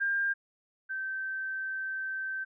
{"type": "tone pair in turn", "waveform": "sine", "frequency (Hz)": [1600, 1550.9], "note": ["G6", "G6"], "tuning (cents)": [35, -19], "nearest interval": "minor second", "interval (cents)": 54, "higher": "first", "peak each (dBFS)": [-26, -32], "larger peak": "first", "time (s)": [[0, 0.34], [0.89, 2.45]], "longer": "second", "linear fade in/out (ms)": 20, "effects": []}